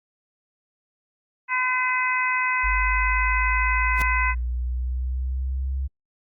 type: harmonic tone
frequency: 508 Hz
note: B4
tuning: 49 cents sharp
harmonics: 2 / 3 / 4 / 5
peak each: -25 / -28 / -24 / -28 dBFS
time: 1.48-4.35 s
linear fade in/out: 50 ms
type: linear sweep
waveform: sine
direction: up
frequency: 51.91 to 67.2 Hz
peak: -23 dBFS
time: 2.63-5.88 s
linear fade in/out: 20 ms
type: noise with exponential growth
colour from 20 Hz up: pink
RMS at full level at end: -26 dBFS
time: 3.94-4.02 s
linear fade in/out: 0 ms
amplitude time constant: 17 ms
effects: Opus 48 kbps